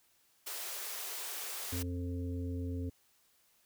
white high-pass noise, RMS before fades -41 dBFS, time 0.46-1.83 s, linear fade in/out 10 ms, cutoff 340 Hz, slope 96 dB/octave
harmonic tone, 88.1 Hz, F2, 16 cents sharp, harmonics 1 / 3 / 5 / 6, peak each -36 / -40 / -47 / -55 dBFS, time 1.72-2.9 s, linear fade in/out 10 ms
effects white hiss -70 dBFS RMS until 3.65 s

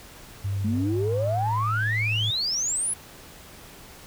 sine tone with pitch glide, 98.9 to 108.48 Hz, G2 to A2, +16 to -24 cents, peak -24 dBFS, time 0.44-2.31 s, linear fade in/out 10 ms, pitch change +160 cents, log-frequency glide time 0.66-1.43 s
sine exponential sweep, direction up, 204.6 to 10820 Hz, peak -23 dBFS, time 0.64-2.94 s, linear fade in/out 10 ms
effects tanh soft clip ceiling -16 dBFS + pink hiss -46 dBFS RMS until 4.06 s

